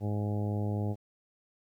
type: harmonic tone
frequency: 103.9 Hz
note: G#2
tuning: 1 cent sharp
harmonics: 1 / 2 / 3 / 4 / 5 / 6 / 7 / 8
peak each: -30 / -36 / -40 / -42 / -44 / -46 / -47 / -48 dBFS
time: 0-0.96 s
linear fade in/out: 50 ms
effects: 11-bit